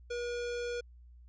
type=tone; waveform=square; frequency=480.6 Hz; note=B4; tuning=47 cents flat; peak=-35 dBFS; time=0.1-0.81 s; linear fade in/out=10 ms; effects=added 60 Hz sine -52 dBFS peak until 1.28 s + resampled to 16000 Hz